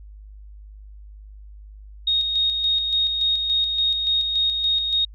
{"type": "tone with tremolo", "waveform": "sine", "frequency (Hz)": 3729, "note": "A#7", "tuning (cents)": 0, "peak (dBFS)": -17, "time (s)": [2.07, 5.05], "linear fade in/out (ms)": 5, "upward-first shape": "square", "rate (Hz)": 3.5, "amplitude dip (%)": 40, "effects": ["added 51 Hz sine -39 dBFS peak until 5.14 s"]}